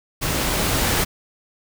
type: noise with level ramp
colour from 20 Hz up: pink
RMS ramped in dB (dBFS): -23 to -19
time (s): 0.21-1.05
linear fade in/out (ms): 20
effects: none

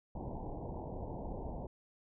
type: low-pass noise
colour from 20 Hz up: pink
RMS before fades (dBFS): -42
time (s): 0.15-1.67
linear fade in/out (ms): 5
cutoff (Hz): 950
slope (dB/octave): 96
effects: none

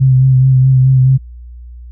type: tone with vibrato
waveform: sine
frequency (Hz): 130.81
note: C3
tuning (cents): 0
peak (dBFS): -5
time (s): 0-1.18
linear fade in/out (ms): 20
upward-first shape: sine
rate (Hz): 4.7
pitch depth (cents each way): 28
effects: added 60 Hz sine -29 dBFS peak until 1.91 s

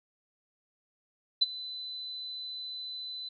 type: tone with ADSR envelope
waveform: sine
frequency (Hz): 4013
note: B7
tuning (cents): +27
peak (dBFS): -18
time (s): 1.41-3.29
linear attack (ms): 13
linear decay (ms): 25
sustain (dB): -19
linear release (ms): 8
effects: none

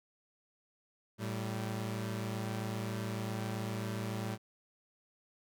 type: tone pair together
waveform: sawtooth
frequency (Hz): 110.7 / 194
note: A2 / G3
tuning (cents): +11 / -18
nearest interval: minor seventh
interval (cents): 971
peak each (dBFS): -33 / -36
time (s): 1.18-4.38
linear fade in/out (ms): 50
effects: none

